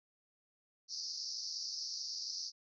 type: band-pass noise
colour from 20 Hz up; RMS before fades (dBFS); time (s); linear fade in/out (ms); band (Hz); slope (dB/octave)
pink; -42; 0.88-2.52; 50; 4500 to 5800; 96
effects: none